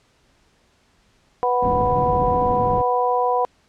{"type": "harmonic tone", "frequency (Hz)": 246.9, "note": "B3", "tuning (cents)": 0, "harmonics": [2, 3, 4], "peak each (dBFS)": [-21, -21, -21], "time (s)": [1.43, 3.45], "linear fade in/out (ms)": 0}
{"type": "low-pass noise", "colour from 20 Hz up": "white", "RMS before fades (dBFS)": -26, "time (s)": [1.62, 2.82], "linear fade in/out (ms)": 10, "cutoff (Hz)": 210, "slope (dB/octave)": 12}
{"effects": ["pink hiss -60 dBFS RMS until 3.68 s", "low-pass 7000 Hz 12 dB/octave"]}